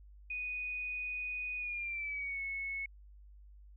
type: tone with pitch glide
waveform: sine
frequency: 2482 to 2198 Hz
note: D#7 to C#7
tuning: -5 to -15 cents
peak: -36 dBFS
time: 0.3-2.86 s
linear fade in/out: 5 ms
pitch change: -210 cents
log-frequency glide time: 1.58-2.41 s
effects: added 50 Hz sine -53 dBFS peak until 3.76 s